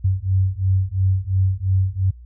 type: beating tone pair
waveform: sine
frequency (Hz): 93.5 / 96.4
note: F#2 / G2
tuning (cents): +19 / -28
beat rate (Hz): 2.9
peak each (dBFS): -19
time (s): 0.04-2.11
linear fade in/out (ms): 10
effects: added 60 Hz sine -38 dBFS peak until 2.25 s